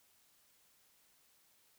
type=silence; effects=white hiss -70 dBFS RMS until 1.78 s